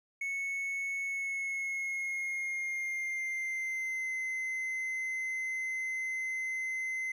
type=tone with pitch glide; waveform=triangle; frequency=2206 to 2058 Hz; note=C#7 to C7; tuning=-9 to -29 cents; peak=-31 dBFS; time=0.21-7.12 s; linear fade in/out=5 ms; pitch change=-120 cents; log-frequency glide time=1.04-4.13 s; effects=none